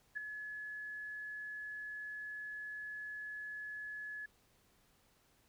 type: tone with ADSR envelope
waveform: sine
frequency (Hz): 1703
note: G#6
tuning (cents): +43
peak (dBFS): -34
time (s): 0.15-4.26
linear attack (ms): 24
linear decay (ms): 4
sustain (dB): -8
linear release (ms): 6
effects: pink hiss -71 dBFS RMS until 5.48 s